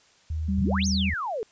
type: tone with pitch glide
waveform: sine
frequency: 78.7 to 79.38 Hz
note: D#2 to D#2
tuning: +20 to +35 cents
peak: -26 dBFS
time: 0.3-1.14 s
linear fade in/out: 5 ms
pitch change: +15 cents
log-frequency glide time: 0.76-0.91 s
type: tone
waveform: sine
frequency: 194.2 Hz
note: G3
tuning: 16 cents flat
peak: -24 dBFS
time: 0.48-1.1 s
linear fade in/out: 10 ms
type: exponential two-way sweep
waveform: sine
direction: up then down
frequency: 80.4 to 6645 to 406.5 Hz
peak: -27 dBFS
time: 0.58-1.43 s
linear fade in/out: 0 ms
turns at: 0.87 s
effects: white hiss -59 dBFS RMS until 1.51 s + resampled to 16000 Hz